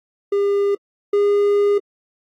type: tone pair in turn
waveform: triangle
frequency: 402.3 / 407.7 Hz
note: G4 / G#4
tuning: +45 / -32 cents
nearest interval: unison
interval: 23 cents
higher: second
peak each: -13 / -11 dBFS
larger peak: second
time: 0.32-0.75 / 1.13-1.78 s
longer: second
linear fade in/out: 5 ms
effects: AAC 48 kbps